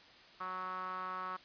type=tone with band-pass filter; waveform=sawtooth; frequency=185 Hz; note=F#3; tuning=in tune; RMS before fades=-41 dBFS; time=0.4-1.37 s; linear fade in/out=10 ms; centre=1200 Hz; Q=8.5; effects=white hiss -58 dBFS RMS until 1.44 s + resampled to 11025 Hz